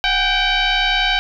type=tone with frequency modulation; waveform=sine; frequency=736 Hz; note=F#5; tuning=9 cents flat; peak=-14 dBFS; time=0.04-1.19 s; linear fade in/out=0 ms; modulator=771 Hz; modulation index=4.4; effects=none